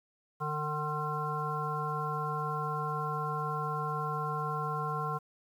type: harmonic tone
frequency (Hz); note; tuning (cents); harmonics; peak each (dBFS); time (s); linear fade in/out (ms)
151; D3; +48; 1 / 3 / 5 / 7 / 9; -36 / -40 / -40 / -35 / -39; 0.4-5.19; 20
effects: 10-bit